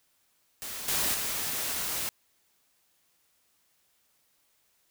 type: noise with level steps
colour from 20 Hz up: white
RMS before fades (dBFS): -38 / -28 / -32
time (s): 0.62-2.09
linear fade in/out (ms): 0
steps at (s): 0.88 / 1.14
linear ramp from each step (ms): 5
effects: white hiss -70 dBFS RMS until 4.9 s